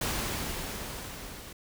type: noise with level ramp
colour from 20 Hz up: pink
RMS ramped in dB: -30 to -45 dBFS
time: 0.01-1.53 s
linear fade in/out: 5 ms
effects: none